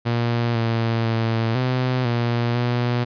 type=tone with pitch steps; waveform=sawtooth; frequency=118.2 / 114.8 / 113.7 / 127.4 / 118.8 / 121.4 Hz; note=A#2 / A#2 / A#2 / C3 / A#2 / B2; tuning=+24 / -26 / -43 / -46 / +33 / -29 cents; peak=-15 dBFS; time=0.05-3.05 s; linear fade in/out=20 ms; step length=500 ms; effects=resampled to 11025 Hz